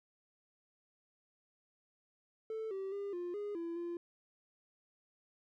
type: tone with pitch steps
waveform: triangle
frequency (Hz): 441.4 / 386.1 / 401.5 / 351.8 / 412.1 / 336.7 / 344.2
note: A4 / G4 / G4 / F4 / G#4 / E4 / F4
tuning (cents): +5 / -26 / +41 / +13 / -13 / +37 / -25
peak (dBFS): -35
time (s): 2.5-3.97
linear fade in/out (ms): 2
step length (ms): 210
effects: tanh soft clip ceiling -32 dBFS